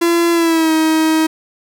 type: tone with pitch glide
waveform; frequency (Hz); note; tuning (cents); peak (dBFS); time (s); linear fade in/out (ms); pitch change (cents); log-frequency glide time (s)
45% pulse; 340 to 317.2; F4 to D#4; -46 to +33; -11; 0.01-1.27; 10; -121; 0.32-0.72
effects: none